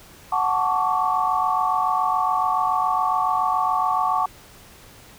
sine chord, D major seventh, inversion first, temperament equal with one note detuned, 740 / 880 / 1108.7 / 1155.8 Hz, F#5 / A5 / C#6 / D6, 0 / 0 / 0 / -28 cents, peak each -24 dBFS, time 0.32-4.26 s, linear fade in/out 5 ms, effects pink hiss -47 dBFS RMS until 5.18 s

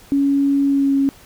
sine tone with pitch glide, 279.2 to 274.9 Hz, C#4 to C#4, +13 to -14 cents, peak -13 dBFS, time 0.12-1.09 s, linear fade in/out 0 ms, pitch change -27 cents, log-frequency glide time 0.64-0.97 s, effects pink hiss -46 dBFS RMS until 1.25 s

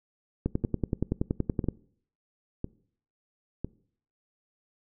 two click trains, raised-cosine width 3 ms, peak -18 / -13 dBFS, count 4 / 14, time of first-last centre 0.64-3.646 / 0.46-1.686 s, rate 0.998 / 10.6 Hz, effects noise-tail reverb RT60 0.6 s tail -22 dB re dry

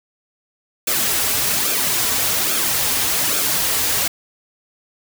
white noise with flanger, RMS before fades -19 dBFS, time 0.87-4.08 s, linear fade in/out 5 ms, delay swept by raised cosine 1 to 5.7 ms, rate 1.2 Hz, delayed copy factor -0.6, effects none

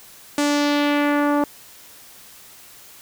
sawtooth tone with low-pass filter sweep, 290.9 Hz, D4, 16 cents flat, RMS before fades -19 dBFS, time 0.38-1.44 s, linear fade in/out 2 ms, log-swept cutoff 8600 to 1000 Hz, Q 1.5, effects white hiss -45 dBFS RMS until 3.01 s

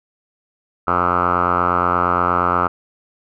5% pulse tone with low-pass filter, 88.5 Hz, F2, 23 cents sharp, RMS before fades -17 dBFS, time 0.87-2.68 s, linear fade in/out 10 ms, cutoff 1300 Hz, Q 9.4, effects none

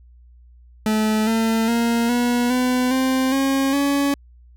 40% pulse tone with pitch steps, 216.4 / 224.7 / 233.3 / 242.2 / 251.5 / 261.1 / 271.1 / 281.4 Hz, A3 / A3 / A#3 / B3 / B3 / C4 / C#4 / C#4, -29 / +37 / +2 / -34 / +32 / -3 / -38 / +26 cents, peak -16 dBFS, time 0.86-4.14 s, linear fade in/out 2 ms, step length 410 ms, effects added 60 Hz sine -45 dBFS peak until 4.56 s

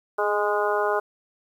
harmonic tone with a mistuned harmonic, 206.7 Hz, G#3, 8 cents flat, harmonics 2 / 3 / 4 / 5 / 6 / 7, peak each -25 / -27 / -28 / -29 / -30 / -30 dBFS, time 0.18-1 s, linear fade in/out 10 ms, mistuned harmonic 2, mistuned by +17 cents, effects 9-bit

